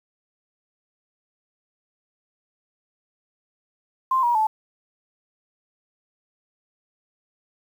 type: tone with pitch steps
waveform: sine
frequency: 1046.5 / 954.1 / 869.9 Hz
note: C6 / A#5 / A5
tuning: 0 / +40 / -20 cents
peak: -17 dBFS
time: 4.11-4.47 s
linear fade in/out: 5 ms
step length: 120 ms
effects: 8-bit